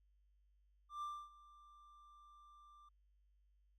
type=tone with ADSR envelope; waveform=triangle; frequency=1183 Hz; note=D6; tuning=12 cents sharp; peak=-39 dBFS; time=0.89-2.89 s; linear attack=130 ms; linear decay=270 ms; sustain=-20 dB; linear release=6 ms; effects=added 50 Hz sine -70 dBFS peak until 3.78 s